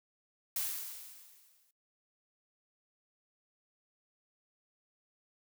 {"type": "noise with exponential decay", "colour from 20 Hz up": "blue", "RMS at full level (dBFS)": -33, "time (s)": [0.56, 1.71], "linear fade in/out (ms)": 2, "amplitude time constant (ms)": 250, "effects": ["noise-tail reverb RT60 0.1 s tail -18 dB re dry"]}